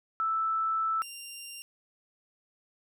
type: tone pair in turn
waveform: sine / 15% pulse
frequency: 1318.5 / 2784 Hz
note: E6 / F7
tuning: 0 / -6 cents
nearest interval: octave + minor second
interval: 1294 cents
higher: second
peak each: -26 / -34 dBFS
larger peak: first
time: 0.2-1.02 / 1.02-1.62 s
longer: first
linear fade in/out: 0 ms
effects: none